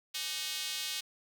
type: tone with high-pass filter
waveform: square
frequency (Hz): 169.5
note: E3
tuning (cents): +49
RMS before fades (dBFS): -37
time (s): 0.14-1.01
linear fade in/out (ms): 10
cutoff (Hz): 3400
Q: 1.6
effects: none

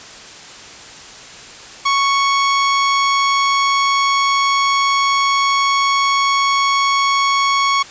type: tone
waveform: sawtooth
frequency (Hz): 1108.7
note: C#6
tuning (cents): 0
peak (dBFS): -9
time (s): 1.85-7.83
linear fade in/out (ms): 10
effects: white hiss -36 dBFS RMS until 7.9 s + resampled to 16000 Hz

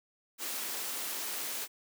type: high-pass noise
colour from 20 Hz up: white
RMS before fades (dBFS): -37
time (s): 0.38-1.68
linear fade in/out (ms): 50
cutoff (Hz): 230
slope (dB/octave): 24
effects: none

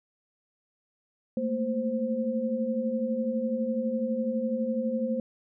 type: tone cluster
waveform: sine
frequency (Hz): 219.1 / 231.1 / 522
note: A3 / A#3 / C5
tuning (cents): -7 / -15 / -4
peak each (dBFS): -33 / -29 / -30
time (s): 1.37-5.2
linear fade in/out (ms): 2
effects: none

